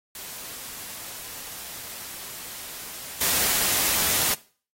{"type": "noise with level steps", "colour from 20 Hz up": "white", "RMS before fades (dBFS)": [-38, -23], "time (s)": [0.15, 4.34], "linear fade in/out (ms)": 2, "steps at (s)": 3.21, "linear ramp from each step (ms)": 2, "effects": ["noise-tail reverb RT60 0.4 s tail -19 dB re dry", "AAC 48 kbps"]}